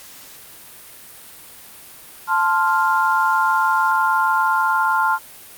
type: chord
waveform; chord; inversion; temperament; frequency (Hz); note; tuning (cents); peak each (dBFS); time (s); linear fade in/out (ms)
sine; F major; first; equal; 880 / 1046.5 / 1396.9; A5 / C6 / F6; 0 / 0 / 0; -19; 2.27-5.19; 50
effects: white hiss -41 dBFS RMS until 5.57 s + Opus 48 kbps